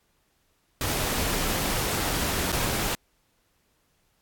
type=noise with dropouts; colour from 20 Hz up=pink; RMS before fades=-27 dBFS; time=0.81-2.95 s; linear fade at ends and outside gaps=1 ms; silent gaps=2.52-2.526 s; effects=pink hiss -69 dBFS RMS until 4.21 s + AAC 64 kbps